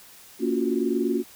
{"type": "chord", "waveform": "sine", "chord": "Gb major seventh", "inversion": "first", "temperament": "equal with one note detuned", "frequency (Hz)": [233.1, 281.4, 349.2, 370], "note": ["Bb3", "Db4", "F4", "Gb4"], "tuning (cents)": [0, 26, 0, 0], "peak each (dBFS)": -27, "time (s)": [0.39, 1.24], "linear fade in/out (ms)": 50, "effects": ["white hiss -49 dBFS RMS until 1.35 s"]}